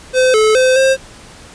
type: tone with pitch steps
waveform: square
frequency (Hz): 513 / 433.2 / 515 / 531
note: C5 / A4 / C5 / C5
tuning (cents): -34 / -27 / -28 / +25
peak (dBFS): -9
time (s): 0.13-0.97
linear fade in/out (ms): 50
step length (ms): 210
effects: pink hiss -38 dBFS RMS until 1.54 s + resampled to 22050 Hz